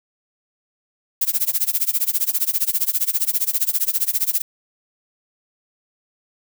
violet noise with tremolo, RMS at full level -17 dBFS, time 1.21-4.42 s, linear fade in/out 5 ms, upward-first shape sine, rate 15 Hz, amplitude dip 95%, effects none

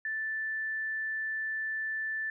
sine tone, 1760 Hz, A6, in tune, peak -31 dBFS, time 0.05-2.3 s, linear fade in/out 2 ms, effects none

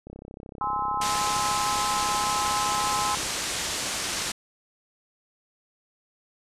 click train, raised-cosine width 2 ms, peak -27 dBFS, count 107, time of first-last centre 0.07-3.263 s, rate 33.2 Hz
sine chord, Ab augmented, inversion none, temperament just, 830.6 / 1038.3 / 1297.8 Hz, Ab5 / C6 / E6, 0 / -14 / -27 cents, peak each -29 / -28 / -31 dBFS, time 0.61-3.15 s, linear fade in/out 2 ms
white low-pass noise, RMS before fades -30 dBFS, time 1.01-4.32 s, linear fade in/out 5 ms, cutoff 8400 Hz, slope 24 dB/octave
effects resampled to 32000 Hz

